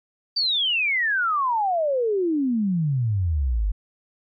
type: exponential sweep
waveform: sine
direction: down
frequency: 4699 to 46.45 Hz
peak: -19 dBFS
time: 0.36-3.72 s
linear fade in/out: 10 ms
effects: MP3 64 kbps